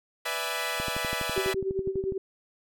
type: chord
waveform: 10% pulse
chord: E dominant seventh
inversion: second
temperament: equal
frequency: 493.9 / 587.3 / 659.3 / 830.6 Hz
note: B4 / D5 / E5 / G#5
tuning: 0 / 0 / 0 / 0 cents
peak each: -26 / -27 / -25 / -28 dBFS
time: 0.25-1.54 s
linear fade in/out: 10 ms
type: click train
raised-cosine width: 3 ms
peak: -22 dBFS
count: 17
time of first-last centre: 0.8-2.122 s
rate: 12.1 Hz
type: tone with tremolo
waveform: sine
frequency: 384.4 Hz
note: G4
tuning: 34 cents flat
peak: -24 dBFS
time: 1.36-2.18 s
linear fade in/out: 5 ms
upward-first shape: sine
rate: 10 Hz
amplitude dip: 75%
effects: none